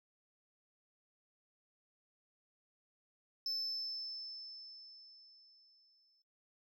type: tone with exponential decay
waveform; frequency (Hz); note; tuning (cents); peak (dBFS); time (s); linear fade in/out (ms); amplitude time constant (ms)
sine; 5270; E8; -1; -32; 3.46-6.22; 2; 600
effects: noise-tail reverb RT60 0.6 s tail -22 dB re dry + tanh soft clip ceiling -34 dBFS